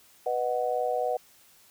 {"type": "chord", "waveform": "sine", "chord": "B major", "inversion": "none", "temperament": "just", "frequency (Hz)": [493.9, 617.4, 740.8], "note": ["B4", "D#5", "F#5"], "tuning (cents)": [0, -14, 2], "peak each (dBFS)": [-29, -31, -29], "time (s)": [0.26, 1.17], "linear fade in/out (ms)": 5, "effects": ["white hiss -58 dBFS RMS until 1.7 s"]}